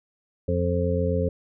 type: harmonic tone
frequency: 87.7 Hz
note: F2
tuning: 8 cents sharp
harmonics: 1 / 2 / 3 / 5 / 6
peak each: -25 / -28 / -32 / -28 / -27 dBFS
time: 0.48-1.29 s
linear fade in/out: 5 ms
effects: none